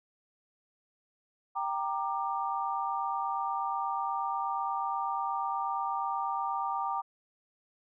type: chord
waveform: sine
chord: G minor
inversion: none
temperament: equal with one note detuned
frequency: 784 / 932.3 / 1189.7 Hz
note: G5 / Bb5 / D6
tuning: 0 / 0 / +22 cents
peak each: -34 dBFS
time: 1.55-7.02 s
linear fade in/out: 20 ms
effects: none